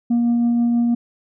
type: tone with tremolo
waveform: sine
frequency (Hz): 236.9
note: A#3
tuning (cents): +28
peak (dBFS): -11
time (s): 0.1-0.95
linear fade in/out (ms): 10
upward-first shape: triangle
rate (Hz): 6.2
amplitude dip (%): 25
effects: tanh soft clip ceiling -13 dBFS